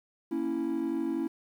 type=chord; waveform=triangle; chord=A# diminished; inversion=none; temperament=equal; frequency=233.1 / 277.2 / 329.6 Hz; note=A#3 / C#4 / E4; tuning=0 / 0 / 0 cents; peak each=-34 / -30 / -28 dBFS; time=0.31-1.28 s; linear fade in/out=10 ms; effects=tanh soft clip ceiling -21 dBFS + 10-bit